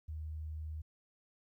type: tone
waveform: sine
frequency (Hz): 77.78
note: D#2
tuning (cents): 0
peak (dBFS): -39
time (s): 0.08-0.82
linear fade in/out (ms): 10
effects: 13-bit